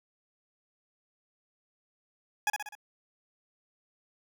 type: tone with echo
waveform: 20% pulse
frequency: 836 Hz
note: G#5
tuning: 11 cents sharp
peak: -20 dBFS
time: 2.47-2.5 s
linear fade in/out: 2 ms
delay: 63 ms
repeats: 4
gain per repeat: -5 dB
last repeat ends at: 2.752 s
effects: none